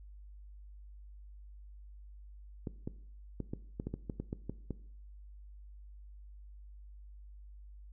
clicks, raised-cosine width 3 ms, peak -24 dBFS, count 12, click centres 2.672 / 2.875 / 3.403 / 3.535 / 3.799 / 3.87 / 3.94 / 4.098 / 4.2 / 4.329 / 4.496 / 4.707 s, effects noise-tail reverb RT60 0.6 s tail -18 dB re dry + added 50 Hz sine -49 dBFS peak until 7.92 s

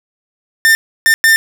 45% pulse tone bursts at uneven times, 1798 Hz, A6, 37 cents sharp, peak -6 dBFS, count 3, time 0.65-0.75 / 1.06-1.14 / 1.24-1.36 s, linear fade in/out 0 ms, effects none

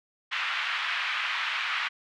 white band-pass noise, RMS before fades -30 dBFS, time 0.31-1.89 s, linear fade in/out 20 ms, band 1100 to 2900 Hz, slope 24 dB/octave, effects none

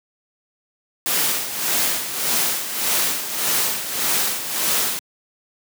white noise with tremolo, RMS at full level -19 dBFS, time 1.06-4.99 s, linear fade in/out 0 ms, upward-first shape sine, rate 1.7 Hz, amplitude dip 65%, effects high-pass 150 Hz 12 dB/octave

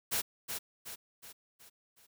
white noise with echo, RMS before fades -32 dBFS, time 0.11-0.22 s, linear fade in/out 20 ms, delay 370 ms, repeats 5, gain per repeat -6 dB, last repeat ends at 2.07 s, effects none

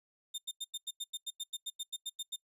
sawtooth tone bursts, 3630 Hz, A#7, 47 cents flat, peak -33 dBFS, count 16, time 0.34-2.362 s, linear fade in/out 10 ms, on 42 ms, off 90 ms, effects noise-tail reverb RT60 0.1 s tail -22 dB re dry + resampled to 32000 Hz

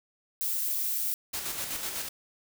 violet noise, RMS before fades -30 dBFS, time 0.41-1.14 s, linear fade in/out 0 ms
white noise with tremolo, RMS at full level -33 dBFS, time 1.33-2.09 s, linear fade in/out 10 ms, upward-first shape square, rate 8 Hz, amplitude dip 40%
effects none

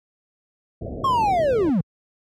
pink low-pass noise, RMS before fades -30 dBFS, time 0.81-1.7 s, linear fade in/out 5 ms, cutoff 700 Hz, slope 96 dB/octave
triangle linear sweep, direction down, 1104 to 146.83 Hz, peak -15 dBFS, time 1.04-1.81 s, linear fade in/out 5 ms
effects high-pass 60 Hz 12 dB/octave

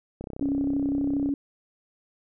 click train, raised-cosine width 2 ms, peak -22 dBFS, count 36, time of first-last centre 0.21-1.29 s, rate 32.4 Hz
sine tone with pitch glide, 279.2 to 281.6 Hz, C#4 to C#4, +13 to +27 cents, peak -23 dBFS, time 0.41-1.34 s, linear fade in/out 2 ms, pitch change +14 cents, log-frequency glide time 0.56-1.11 s
effects none

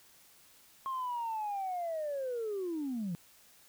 sine linear sweep, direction down, 1077 to 162.1 Hz, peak -32 dBFS, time 0.86-3.15 s, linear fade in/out 0 ms, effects tanh soft clip ceiling -30 dBFS + white hiss -61 dBFS RMS until 3.68 s

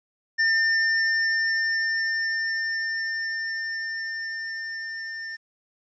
square tone with level ramp, 1802 Hz, A6, 41 cents sharp, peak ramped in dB -19 to -33 dBFS, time 0.38-5.37 s, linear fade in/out 20 ms, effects resampled to 16000 Hz + 10-bit

